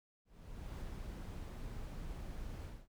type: noise with ADSR envelope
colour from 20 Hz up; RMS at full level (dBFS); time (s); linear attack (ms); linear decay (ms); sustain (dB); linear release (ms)
brown; -43; 0.25-2.88; 560; 23; -2; 230
effects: none